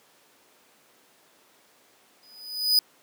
45% pulse tone with exponential growth, 4978 Hz, D#8, in tune, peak -14 dBFS, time 2.23-2.79 s, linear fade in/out 1 ms, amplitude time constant 120 ms, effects pink hiss -59 dBFS RMS until 3.02 s + high-pass 300 Hz 12 dB/octave

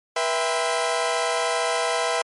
sawtooth tone cluster, 484.9 / 659 / 795 / 1025 Hz, B4 / E5 / G5 / C6, -32 / -1 / +24 / -36 cents, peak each -23 / -21 / -25 / -25 dBFS, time 0.16-2.22 s, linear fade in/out 5 ms, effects MP3 48 kbps

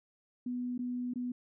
sine tone with dropouts, 246.9 Hz, B3, in tune, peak -33 dBFS, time 0.46-1.32 s, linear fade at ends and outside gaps 5 ms, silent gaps 0.779-0.79 / 1.137-1.157 s, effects none

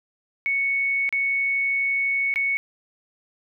sine tone with dropouts, 2217 Hz, C#7, in tune, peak -20 dBFS, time 0.46-2.57 s, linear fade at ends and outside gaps 0 ms, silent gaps 1.091-1.126 / 2.34-2.359 s, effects none

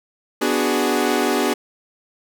sawtooth chord, G# half-diminished seventh, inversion first, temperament equal, 246.9 / 293.7 / 370 / 415.3 Hz, B3 / D4 / F#4 / G#4, 0 / 0 / 0 / 0 cents, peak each -19 dBFS, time 0.41-1.54 s, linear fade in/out 10 ms, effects none

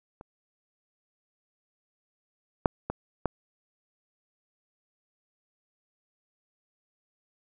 clicks, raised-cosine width 1 ms, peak -30 / -6 / -16 / -11 dBFS, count 4, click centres 0.211 / 2.658 / 2.9 / 3.257 s, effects none

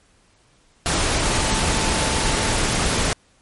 sine tone in noise, 880 Hz, A5, in tune, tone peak -30 dBFS, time 1.22-2.56 s, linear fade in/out 0 ms, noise pink, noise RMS -20 dBFS, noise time 0.86-3.13 s, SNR -13 dB, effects pink hiss -58 dBFS RMS until 3.41 s + MP3 48 kbps

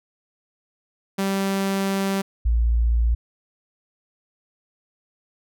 sawtooth / sine tone pair in turn, 195 / 57.71 Hz, G3 / A#1, -9 / -17 cents, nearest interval octave + major sixth, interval 2108 cents, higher first, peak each -17 / -16 dBFS, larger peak second, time 1.18-2.22 / 2.45-3.15 s, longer first, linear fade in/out 10 ms, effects none

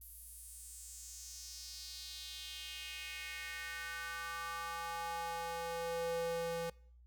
square tone with high-pass filter sweep, 167.6 Hz, E3, 29 cents sharp, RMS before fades -43 dBFS, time 0.01-6.7 s, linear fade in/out 5 ms, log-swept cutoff 12000 to 370 Hz, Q 2.9, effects noise-tail reverb RT60 0.6 s tail -24 dB re dry + added 60 Hz sine -58 dBFS peak until 7.06 s

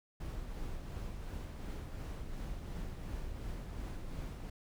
brown noise with tremolo, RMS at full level -40 dBFS, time 0.2-4.5 s, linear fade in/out 5 ms, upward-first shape triangle, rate 2.8 Hz, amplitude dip 40%, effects none

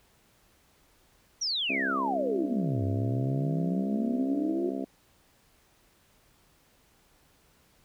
sine exponential two-way sweep, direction down then up, 5920 to 96.1 to 366.1 Hz, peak -27 dBFS, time 1.41-4.7 s, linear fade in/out 10 ms, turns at 2.84 s
harmonic tone, 67 Hz, C2, 42 cents sharp, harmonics 3 / 4 / 5 / 6 / 7 / 8 / 9 / 10, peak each -39 / -33 / -40 / -40 / -46 / -46 / -45 / -41 dBFS, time 1.69-4.85 s, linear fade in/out 10 ms
effects pink hiss -64 dBFS RMS until 7.84 s

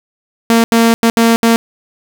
sawtooth tone bursts at uneven times, 229.6 Hz, A#3, 26 cents flat, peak -3 dBFS, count 5, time 0.5-0.64 / 0.72-0.94 / 1.03-1.1 / 1.17-1.36 / 1.43-1.56 s, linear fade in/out 0 ms, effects none

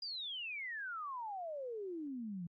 sine exponential sweep, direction down, 4912 to 164.9 Hz, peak -40 dBFS, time 0.02-2.47 s, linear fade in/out 5 ms, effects Opus 24 kbps

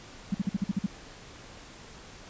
sine tone bursts, 196 Hz, G3, in tune, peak -23 dBFS, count 8, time 0.32-0.863 s, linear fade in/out 5 ms, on 25 ms, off 49 ms, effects pink hiss -48 dBFS RMS until 2.29 s + resampled to 16000 Hz

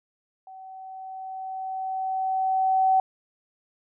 sine tone with level ramp, 760 Hz, F#5, 46 cents sharp, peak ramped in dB -41 to -16 dBFS, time 0.47-3 s, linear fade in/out 2 ms, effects none

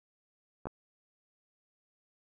clicks, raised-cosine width 1 ms, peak -24 dBFS, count 2, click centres 0.656 / 0.67 s, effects none

